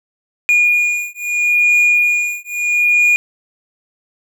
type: beating tone pair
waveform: triangle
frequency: 2436 / 2436.77 Hz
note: D#7 / D#7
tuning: -37 / -37 cents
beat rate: 0.77 Hz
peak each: -13 dBFS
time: 0.49-3.16 s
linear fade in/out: 0 ms
effects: none